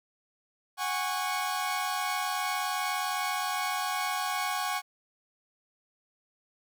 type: chord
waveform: sawtooth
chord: F# suspended second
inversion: none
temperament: equal with one note detuned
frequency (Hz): 740 / 819.6 / 1108.7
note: F#5 / G#5 / C#6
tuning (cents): 0 / -23 / 0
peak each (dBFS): -30 / -30 / -29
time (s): 0.77-4.82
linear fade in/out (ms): 50
effects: none